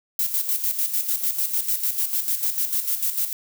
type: noise with tremolo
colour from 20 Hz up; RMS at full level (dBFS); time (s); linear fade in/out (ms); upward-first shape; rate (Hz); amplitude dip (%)
violet; -22; 0.19-3.33; 2; square; 6.7; 60
effects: none